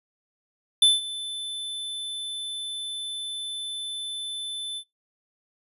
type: tone with ADSR envelope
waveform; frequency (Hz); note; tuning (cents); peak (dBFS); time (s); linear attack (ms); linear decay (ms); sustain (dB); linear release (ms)
square; 3520; A7; 0; -13; 0.82-4.84; 4; 180; -18; 69
effects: noise-tail reverb RT60 0.2 s tail -26 dB re dry + resampled to 32000 Hz